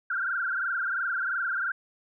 sine tone with frequency modulation, 1478 Hz, F#6, 2 cents flat, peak -26 dBFS, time 0.1-1.72 s, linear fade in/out 5 ms, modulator 22.9 Hz, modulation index 4.8, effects none

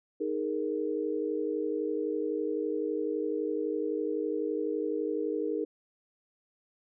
sine chord, D# suspended fourth, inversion none, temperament just, 311.1 / 414.8 / 466.7 Hz, D#4 / G#4 / A#4, 0 / -2 / +2 cents, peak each -33 dBFS, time 0.2-5.65 s, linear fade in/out 10 ms, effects none

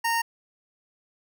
25% pulse tone, 923 Hz, A#5, 17 cents flat, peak -19 dBFS, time 0.04-0.22 s, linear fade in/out 10 ms, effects none

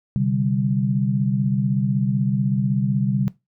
sine chord, C suspended second, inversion none, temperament equal, 130.81 / 146.83 / 196 Hz, C3 / D3 / G3, 0 / 0 / 0 cents, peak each -21 / -24 / -22 dBFS, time 0.16-3.28 s, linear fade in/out 0 ms, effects noise-tail reverb RT60 0.2 s tail -18 dB re dry

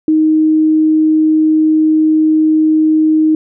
sine tone, 312.4 Hz, D#4, 7 cents sharp, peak -7 dBFS, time 0.08-3.35 s, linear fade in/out 2 ms, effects none

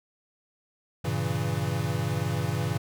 square chord, G diminished seventh, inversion none, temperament equal, 98 / 116.54 / 138.59 / 164.81 Hz, G2 / Bb2 / Db3 / Fb3, 0 / 0 / 0 / 0 cents, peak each -33 / -32 / -32 / -33 dBFS, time 1.04-2.78 s, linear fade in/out 10 ms, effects none

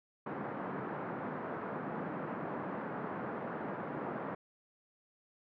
pink band-pass noise, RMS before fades -40 dBFS, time 0.26-4.35 s, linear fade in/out 5 ms, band 160 to 1500 Hz, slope 24 dB/octave, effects none

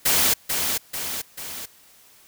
white noise with echo, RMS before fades -19 dBFS, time 0.05-0.34 s, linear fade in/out 10 ms, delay 440 ms, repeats 3, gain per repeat -5 dB, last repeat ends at 1.66 s, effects white hiss -53 dBFS RMS until 2.27 s

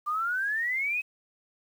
sine exponential sweep, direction up, 1179 to 2574 Hz, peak -26 dBFS, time 0.06-1.02 s, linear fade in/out 20 ms, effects 9-bit

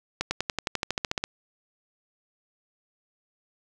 accelerating click train, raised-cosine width 0.2 ms, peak -9 dBFS, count 14, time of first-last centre 0.21-1.239 s, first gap 100 ms, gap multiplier 0.96, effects none

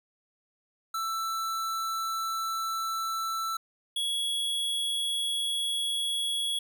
square tone pair in turn, 1328 / 3346 Hz, E6 / G#7, +12 / +12 cents, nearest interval octave + major third, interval 1600 cents, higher second, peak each -30 / -28 dBFS, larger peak second, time 0.94-3.57 / 3.96-6.59 s, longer neither, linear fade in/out 5 ms, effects none

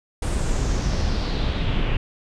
brown noise with low-pass filter sweep, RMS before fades -22 dBFS, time 0.22-1.97 s, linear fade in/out 5 ms, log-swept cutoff 9200 to 2700 Hz, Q 3.5, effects none

